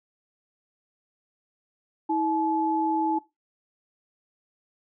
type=tone pair together; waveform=sine; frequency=322 / 859.6 Hz; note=E4 / A5; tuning=-41 / -41 cents; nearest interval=octave + perfect fourth; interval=1700 cents; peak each=-25 / -25 dBFS; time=2.09-3.19 s; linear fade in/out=10 ms; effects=noise-tail reverb RT60 0.2 s tail -18 dB re dry